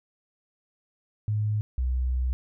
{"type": "tone pair in turn", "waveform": "sine", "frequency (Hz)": [106.2, 63.15], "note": ["G#2", "B1"], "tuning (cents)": [39, 39], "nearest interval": "major sixth", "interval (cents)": 900, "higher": "first", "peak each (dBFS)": -23, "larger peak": "neither", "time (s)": [[1.28, 1.61], [1.78, 2.33]], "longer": "second", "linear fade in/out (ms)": 0, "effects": []}